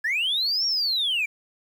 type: linear two-way sweep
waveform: triangle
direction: up then down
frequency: 1661.2 to 5610 to 2281 Hz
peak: -19 dBFS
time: 0.04-1.26 s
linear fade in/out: 10 ms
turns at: 0.66 s
effects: tanh soft clip ceiling -18 dBFS + 9-bit

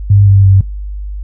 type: tone with pitch steps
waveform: sine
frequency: 100.4 / 98.45 / 96.53 Hz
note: G2 / G2 / G2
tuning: +42 / +8 / -26 cents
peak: -3 dBFS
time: 0.1-0.61 s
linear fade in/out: 5 ms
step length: 170 ms
effects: noise-tail reverb RT60 0.2 s tail -21 dB re dry + added 50 Hz sine -19 dBFS peak until 1.23 s

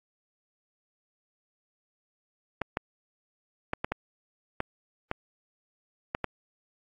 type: clicks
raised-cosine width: 0.5 ms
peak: -13 dBFS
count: 9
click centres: 2.617 / 2.771 / 3.734 / 3.845 / 3.92 / 4.604 / 5.114 / 6.149 / 6.243 s
effects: AAC 32 kbps

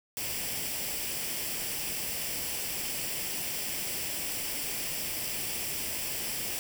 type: noise with comb filter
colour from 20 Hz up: white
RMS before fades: -34 dBFS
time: 0.17-6.59 s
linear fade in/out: 0 ms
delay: 0.38 ms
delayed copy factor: +0.55
effects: none

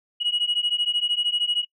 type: beating tone pair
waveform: sine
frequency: 2900 / 2913 Hz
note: F#7 / F#7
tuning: -35 / -28 cents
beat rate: 13 Hz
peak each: -23 dBFS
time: 0.2-1.65 s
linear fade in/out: 20 ms
effects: noise-tail reverb RT60 0.1 s tail -26 dB re dry + tanh soft clip ceiling -16 dBFS

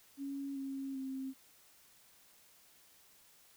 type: tone with pitch steps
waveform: sine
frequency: 277.2 / 271.3 / 265.6 Hz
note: C#4 / C#4 / C4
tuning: 0 / -37 / +26 cents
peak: -38 dBFS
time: 0.17-1.34 s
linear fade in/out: 50 ms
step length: 390 ms
effects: white hiss -64 dBFS RMS until 3.56 s

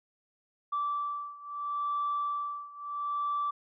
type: beating tone pair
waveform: sine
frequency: 1163 / 1163.75 Hz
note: D6 / D6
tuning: -17 / -16 cents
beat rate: 0.75 Hz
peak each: -32 / -34 dBFS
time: 0.72-3.51 s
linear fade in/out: 10 ms
effects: tanh soft clip ceiling -24 dBFS

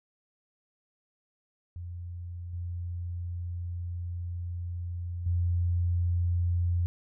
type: tone with level steps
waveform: sine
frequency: 87.3 Hz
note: F2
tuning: in tune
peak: -36 / -32 / -24 dBFS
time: 1.76-6.86 s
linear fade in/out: 0 ms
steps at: 2.53 / 5.26 s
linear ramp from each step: 5 ms
effects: none

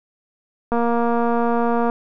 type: click train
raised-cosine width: 1 ms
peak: -8 dBFS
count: 278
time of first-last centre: 0.72-1.899 s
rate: 235 Hz
effects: none

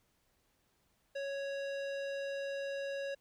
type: tone with low-pass filter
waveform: square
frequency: 554.4 Hz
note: C#5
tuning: in tune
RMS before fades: -39 dBFS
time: 1.15-3.15 s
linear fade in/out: 10 ms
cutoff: 4100 Hz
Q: 0.89
effects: pink hiss -75 dBFS RMS until 3.2 s

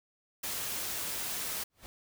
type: noise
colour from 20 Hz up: white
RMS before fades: -36 dBFS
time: 0.43-1.64 s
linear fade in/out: 10 ms
type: noise with exponential growth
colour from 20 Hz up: pink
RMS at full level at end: -45 dBFS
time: 1.7-1.86 s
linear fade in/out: 0 ms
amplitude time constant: 33 ms
effects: none

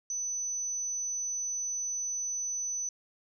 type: tone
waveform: sine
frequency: 6000 Hz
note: F#8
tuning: 23 cents sharp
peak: -31 dBFS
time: 0.1-2.89 s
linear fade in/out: 2 ms
effects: none

